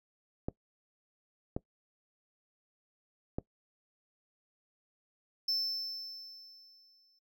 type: clicks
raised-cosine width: 2 ms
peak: -20 dBFS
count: 3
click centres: 0.485 / 1.565 / 3.385 s
type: tone with exponential decay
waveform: triangle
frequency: 5300 Hz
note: E8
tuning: 9 cents sharp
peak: -27 dBFS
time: 5.48-7.19 s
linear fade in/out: 5 ms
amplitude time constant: 370 ms
effects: noise-tail reverb RT60 0.1 s tail -21 dB re dry